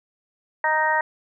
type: harmonic tone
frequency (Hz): 311.1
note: D#4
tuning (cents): 0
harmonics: 2 / 3 / 4 / 5 / 6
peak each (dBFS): -27 / -21 / -33 / -27 / -23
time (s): 0.64-1.01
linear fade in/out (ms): 2
effects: none